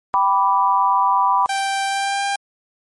sine chord, G major, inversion none, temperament equal with one note detuned, 784 / 987.8 / 1169.2 Hz, G5 / B5 / D6, 0 / 0 / -8 cents, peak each -20 / -15 / -20 dBFS, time 0.14-1.46 s, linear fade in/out 0 ms
blue noise with exponential growth, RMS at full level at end -29 dBFS, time 1.35-1.6 s, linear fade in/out 2 ms, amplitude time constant 53 ms
sawtooth tone with pitch glide, 784 to 798.2 Hz, G5 to G5, 0 to +31 cents, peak -15 dBFS, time 1.49-2.36 s, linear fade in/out 5 ms, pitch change +31 cents, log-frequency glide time 1.86-2.24 s
effects MP3 48 kbps

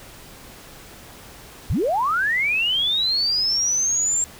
sine linear sweep, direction up, 53.8 to 7459 Hz, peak -18 dBFS, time 1.7-4.24 s, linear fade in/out 0 ms, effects pink hiss -43 dBFS RMS until 4.39 s

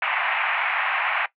white band-pass noise, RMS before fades -24 dBFS, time 0.02-1.26 s, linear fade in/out 2 ms, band 700 to 2600 Hz, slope 48 dB/octave, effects noise-tail reverb RT60 0.1 s tail -17 dB re dry

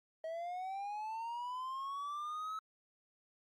triangle linear sweep, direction up, 636 to 1300 Hz, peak -37 dBFS, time 0.24-2.59 s, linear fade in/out 2 ms, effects Opus 48 kbps

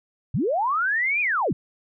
sine linear two-way sweep, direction up then down, 91.3 to 2489 to 91.3 Hz, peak -20 dBFS, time 0.34-1.53 s, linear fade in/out 5 ms, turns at 1.21 s, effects none

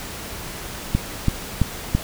click train, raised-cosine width 5 ms, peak -4 dBFS, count 4, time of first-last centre 0.95-1.95 s, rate 3 Hz, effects pink hiss -33 dBFS RMS until 2.03 s

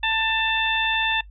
harmonic tone, 889 Hz, A5, 18 cents sharp, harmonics 1 / 2 / 3 / 4, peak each -26 / -25 / -25 / -26 dBFS, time 0.03-1.21 s, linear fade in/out 5 ms, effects noise-tail reverb RT60 0.1 s tail -20 dB re dry + added 50 Hz sine -41 dBFS peak until 1.3 s

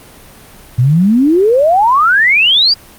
sine exponential sweep, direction up, 116.4 to 4851 Hz, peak -6 dBFS, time 0.78-2.74 s, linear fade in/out 10 ms, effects pink hiss -38 dBFS RMS until 2.98 s + Opus 32 kbps

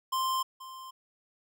square tone with echo, 1046.5 Hz, C6, in tune, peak -28 dBFS, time 0.12-0.43 s, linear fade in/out 10 ms, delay 480 ms, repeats 1, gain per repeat -15 dB, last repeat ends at 0.91 s, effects none

